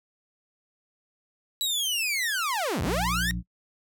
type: linear two-way sweep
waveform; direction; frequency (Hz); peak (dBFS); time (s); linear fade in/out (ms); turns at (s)
sawtooth; down then up; 3951 to 57.8 to 1888; -22; 1.61-3.31; 0; 2.82
type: harmonic tone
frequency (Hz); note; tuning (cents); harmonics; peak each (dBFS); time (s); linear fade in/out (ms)
59; A#1; +22; 1 / 2 / 3 / 5; -31 / -37 / -31 / -47; 2.83-3.43; 50
effects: noise-tail reverb RT60 0.1 s tail -24 dB re dry